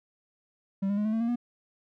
triangle tone with pitch steps, 195 / 202 / 209.2 / 216.7 / 224.5 / 232.6 / 240.9 Hz, G3 / G#3 / G#3 / A3 / A3 / A#3 / B3, -9 / -48 / +13 / -26 / +35 / -4 / -43 cents, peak -23 dBFS, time 0.82-1.359 s, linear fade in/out 10 ms, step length 77 ms, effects none

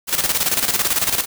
white noise with tremolo, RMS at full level -17 dBFS, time 0.07-1.26 s, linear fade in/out 50 ms, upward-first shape square, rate 18 Hz, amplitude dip 65%, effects none

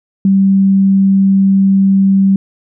sine tone, 194.3 Hz, G3, 15 cents flat, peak -6 dBFS, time 0.25-2.36 s, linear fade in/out 2 ms, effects none

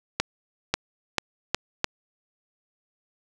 accelerating click train, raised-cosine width 0.2 ms, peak -4 dBFS, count 5, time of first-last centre 0.2-1.844 s, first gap 540 ms, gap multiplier 0.82, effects none

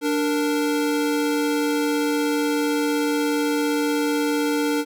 square tone pair together, 293.7 / 463.8 Hz, D4 / A#4, 0 / -9 cents, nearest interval minor sixth, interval 791 cents, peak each -22 / -25 dBFS, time 0.01-4.85 s, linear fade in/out 50 ms, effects none

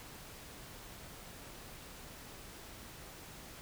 silence, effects pink hiss -51 dBFS RMS until 3.61 s

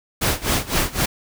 pink noise with tremolo, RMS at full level -18 dBFS, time 0.21-1.06 s, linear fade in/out 10 ms, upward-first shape sine, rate 3.9 Hz, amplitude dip 90%, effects none

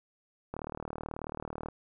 click train, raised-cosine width 1 ms, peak -23 dBFS, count 45, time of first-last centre 0.54-1.686 s, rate 38.4 Hz, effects none

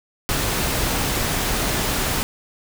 pink noise, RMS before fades -22 dBFS, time 0.29-2.23 s, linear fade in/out 0 ms, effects none

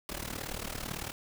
pink noise with amplitude modulation, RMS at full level -35 dBFS, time 0.09-1.12 s, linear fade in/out 0 ms, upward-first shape sine, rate 37.9 Hz, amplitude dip 85%, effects none

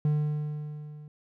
triangle tone with level ramp, 150 Hz, D3, 37 cents sharp, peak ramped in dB -19 to -41 dBFS, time 0.05-1.08 s, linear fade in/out 2 ms, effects none

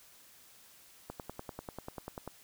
click train, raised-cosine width 1 ms, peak -26 dBFS, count 13, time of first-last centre 1.1-2.276 s, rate 10.2 Hz, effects white hiss -59 dBFS RMS until 2.43 s

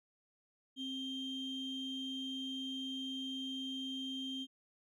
triangle ring-modulated tone, 1714 Hz, A6, 46 cents flat, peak -33 dBFS, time 0.76-4.47 s, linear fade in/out 50 ms, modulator 1450 Hz, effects tanh soft clip ceiling -31 dBFS

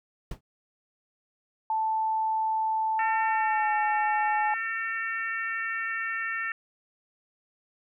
brown noise with exponential decay, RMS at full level -30 dBFS, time 0.31-0.41 s, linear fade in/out 5 ms, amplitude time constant 20 ms
sine tone with pitch glide, 880 to 848.6 Hz, A5 to G#5, 0 to +37 cents, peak -24 dBFS, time 1.7-4.54 s, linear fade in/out 2 ms, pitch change -63 cents, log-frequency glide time 3.27-3.72 s
harmonic tone, 451.6 Hz, A4, 45 cents sharp, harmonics 3 / 4 / 5 / 6, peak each -35 / -30 / -38 / -40 dBFS, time 2.99-6.52 s, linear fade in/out 2 ms
effects none

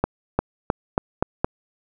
accelerating click train, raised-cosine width 1 ms, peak -4 dBFS, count 6, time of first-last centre 0.04-1.445 s, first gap 350 ms, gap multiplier 0.89, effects none

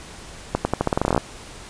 accelerating click train, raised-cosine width 1 ms, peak -4 dBFS, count 15, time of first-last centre 0.55-1.178 s, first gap 100 ms, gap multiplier 0.86, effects pink hiss -40 dBFS RMS until 1.69 s + resampled to 22050 Hz

